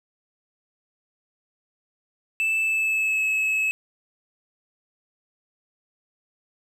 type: tone with pitch glide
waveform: triangle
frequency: 2637 to 2584 Hz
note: E7 to E7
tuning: 0 to -35 cents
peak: -19 dBFS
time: 2.4-3.71 s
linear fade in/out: 0 ms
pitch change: -35 cents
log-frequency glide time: 2.6-3.23 s
effects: none